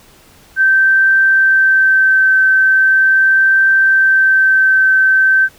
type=tone with vibrato; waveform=sine; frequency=1552 Hz; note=G6; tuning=18 cents flat; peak=-7 dBFS; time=0.56-5.49 s; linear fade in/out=50 ms; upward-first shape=triangle; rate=0.4 Hz; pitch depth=12 cents each way; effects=pink hiss -45 dBFS RMS until 5.58 s